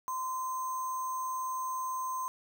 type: tone with sample-and-hold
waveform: sine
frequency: 1031 Hz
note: C6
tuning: 26 cents flat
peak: -32 dBFS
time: 0.08-2.28 s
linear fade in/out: 0 ms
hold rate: 7350 Hz
effects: none